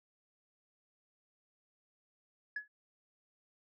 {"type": "tone with exponential decay", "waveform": "sine", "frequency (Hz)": 1694, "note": "G#6", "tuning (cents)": 34, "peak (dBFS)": -31, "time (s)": [2.56, 2.68], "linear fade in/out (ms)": 5, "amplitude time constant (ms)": 25, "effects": ["tanh soft clip ceiling -32 dBFS"]}